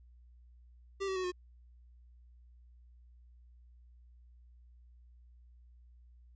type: tone with pitch steps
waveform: square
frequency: 392 / 381.3 / 370.9 / 360.7 Hz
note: G4 / G4 / F#4 / F#4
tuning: 0 / -48 / +4 / -44 cents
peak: -34 dBFS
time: 1-1.32 s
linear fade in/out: 20 ms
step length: 80 ms
effects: added 60 Hz sine -56 dBFS peak until 6.35 s + resampled to 16000 Hz